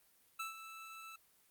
25% pulse tone with ADSR envelope, 1318.5 Hz, E6, in tune, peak -34 dBFS, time 0.39-1.16 s, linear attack 10 ms, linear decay 130 ms, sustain -11 dB, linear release 5 ms, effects white hiss -70 dBFS RMS until 1.5 s + Opus 32 kbps

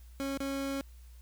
30% pulse tone with dropouts, 274.2 Hz, C#4, 19 cents flat, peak -30 dBFS, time 0.2-0.81 s, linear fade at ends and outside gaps 0 ms, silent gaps 0.375-0.404 s, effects added 60 Hz sine -49 dBFS peak until 1.21 s + white hiss -65 dBFS RMS until 1.21 s

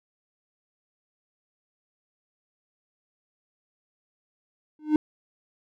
triangle tone with exponential growth, 304.7 Hz, D#4, 36 cents flat, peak -11 dBFS, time 4.79-4.96 s, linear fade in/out 2 ms, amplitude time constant 35 ms, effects none

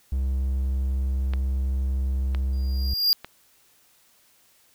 triangle tone, 66 Hz, C2, 16 cents sharp, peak -20 dBFS, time 0.12-2.94 s, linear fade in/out 5 ms
clicks, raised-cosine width 0.3 ms, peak -19 dBFS, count 3, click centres 1.336 / 2.348 / 3.246 s
square tone with exponential growth, 4811 Hz, D8, 41 cents sharp, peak -15 dBFS, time 2.53-3.13 s, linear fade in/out 0 ms, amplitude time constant 130 ms
effects white hiss -60 dBFS RMS until 4.74 s

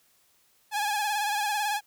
sawtooth tone with vibrato, 834 Hz, G#5, 7 cents sharp, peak -22 dBFS, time 0.71-1.81 s, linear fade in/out 50 ms, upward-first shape sine, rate 18 Hz, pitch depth 56 cents each way, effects white hiss -65 dBFS RMS until 1.86 s

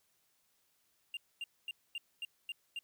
triangle tone bursts, 2794 Hz, F7, in tune, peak -36 dBFS, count 7, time 1.14-2.79 s, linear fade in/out 2 ms, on 30 ms, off 240 ms, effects white hiss -75 dBFS RMS until 2.83 s

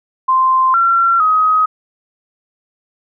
sine tone with pitch steps, 1043 / 1363 / 1262 Hz, C6 / F6 / D#6, -6 / -43 / +24 cents, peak -9 dBFS, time 0.28-1.66 s, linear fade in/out 10 ms, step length 460 ms, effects none

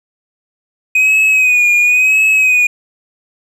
triangle tone with vibrato, 2502 Hz, D#7, 9 cents sharp, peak -6 dBFS, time 0.95-2.67 s, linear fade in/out 5 ms, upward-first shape sine, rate 0.96 Hz, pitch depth 53 cents each way, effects none

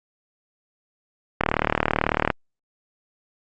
click train, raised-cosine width 0.5 ms, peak -3 dBFS, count 35, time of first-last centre 1.41-2.302 s, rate 38.1 Hz, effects Opus 48 kbps

